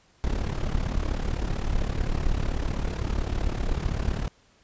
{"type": "noise with amplitude modulation", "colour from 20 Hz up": "brown", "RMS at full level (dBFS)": -23, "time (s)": [0.24, 4.28], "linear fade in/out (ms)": 0, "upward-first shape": "sine", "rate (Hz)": 35.7, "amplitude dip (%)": 75, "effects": ["pink hiss -61 dBFS RMS until 4.63 s", "resampled to 16000 Hz"]}